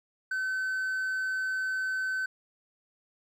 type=tone with hard clipping; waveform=triangle; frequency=1526 Hz; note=G6; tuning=47 cents flat; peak=-29 dBFS; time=0.31-2.26 s; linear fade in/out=5 ms; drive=5 dB; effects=none